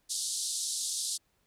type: band-pass noise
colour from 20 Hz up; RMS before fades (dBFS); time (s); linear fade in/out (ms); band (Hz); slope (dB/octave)
white; -34; 0.09-1.18; 20; 3700 to 10000; 48
effects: pink hiss -73 dBFS RMS until 1.46 s